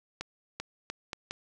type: accelerating click train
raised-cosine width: 0.2 ms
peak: -18 dBFS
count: 5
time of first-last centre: 0.21-1.31 s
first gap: 390 ms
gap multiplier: 0.77
effects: none